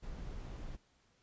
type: noise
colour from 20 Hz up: brown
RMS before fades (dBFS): -44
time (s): 0.02-0.77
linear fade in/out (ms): 20
effects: pink hiss -72 dBFS RMS until 1.22 s + resampled to 16000 Hz